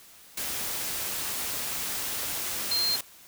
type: tone in noise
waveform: sine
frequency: 4183 Hz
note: C8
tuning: 1 cent flat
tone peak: -24 dBFS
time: 2.71-2.96 s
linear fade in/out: 5 ms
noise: white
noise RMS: -32 dBFS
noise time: 0.37-3.01 s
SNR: +5 dB
effects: white hiss -52 dBFS RMS until 3.27 s